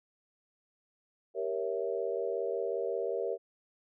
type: chord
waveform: sine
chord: G diminished seventh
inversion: none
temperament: equal with one note detuned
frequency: 392 / 468.9 / 554.4 / 659.3 Hz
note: G4 / Bb4 / Db5 / Fb5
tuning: 0 / +10 / 0 / 0 cents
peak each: -36 / -34 / -37 / -39 dBFS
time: 1.34-3.38 s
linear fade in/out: 50 ms
effects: none